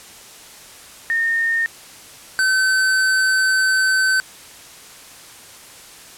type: tone pair in turn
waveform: sine / square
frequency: 1831 / 1531 Hz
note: A#6 / G6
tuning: -32 / -41 cents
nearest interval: minor third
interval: 309 cents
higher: first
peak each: -16 / -15 dBFS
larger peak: second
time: 1.1-1.66 / 2.39-4.2 s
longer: second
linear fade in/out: 0 ms
effects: white hiss -41 dBFS RMS until 6.17 s + low-pass 11000 Hz 12 dB/octave

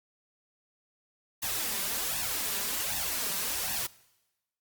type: noise with flanger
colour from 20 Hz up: white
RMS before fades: -32 dBFS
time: 1.42-3.87 s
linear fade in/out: 10 ms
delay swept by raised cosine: 1.1 to 5.2 ms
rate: 1.3 Hz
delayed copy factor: +0.8
effects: noise-tail reverb RT60 1.0 s tail -21 dB re dry + Opus 48 kbps

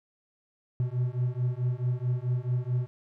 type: beating tone pair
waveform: triangle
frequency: 122 / 126.6 Hz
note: B2 / B2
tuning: -21 / +43 cents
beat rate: 4.6 Hz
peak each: -27 dBFS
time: 0.8-2.87 s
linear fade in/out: 0 ms
effects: none

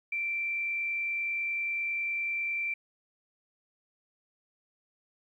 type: tone with frequency modulation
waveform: sine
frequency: 2349 Hz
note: D7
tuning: in tune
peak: -29 dBFS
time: 0.12-2.74 s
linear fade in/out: 5 ms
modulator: 49.9 Hz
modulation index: 0.51
effects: 11-bit

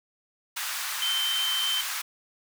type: high-pass noise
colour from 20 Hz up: pink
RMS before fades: -32 dBFS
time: 0.56-2.02 s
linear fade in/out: 10 ms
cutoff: 1100 Hz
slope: 24 dB/octave
type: tone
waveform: sine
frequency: 3100 Hz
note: G7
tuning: 20 cents flat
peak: -25 dBFS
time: 1.02-1.81 s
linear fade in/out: 2 ms
effects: none

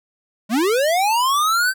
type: linear sweep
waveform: square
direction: up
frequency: 196 to 1568 Hz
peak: -16 dBFS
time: 0.49-1.74 s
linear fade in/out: 50 ms
effects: none

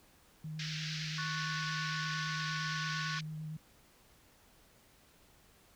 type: tone with vibrato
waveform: sine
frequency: 155.56 Hz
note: D#3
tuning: in tune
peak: -39 dBFS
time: 0.44-3.57 s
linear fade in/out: 5 ms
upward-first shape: square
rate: 8.8 Hz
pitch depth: 12 cents each way
type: band-pass noise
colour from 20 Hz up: white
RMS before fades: -42 dBFS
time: 0.59-3.21 s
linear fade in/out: 5 ms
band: 1500 to 5600 Hz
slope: 48 dB/octave
type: chord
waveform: sine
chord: F# minor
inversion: second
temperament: equal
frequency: 1108.7 / 1480 / 1760 Hz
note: C#6 / F#6 / A6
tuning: 0 / 0 / 0 cents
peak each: -42 / -40 / -45 dBFS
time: 1.18-3.19 s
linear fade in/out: 2 ms
effects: pink hiss -64 dBFS RMS until 5.75 s

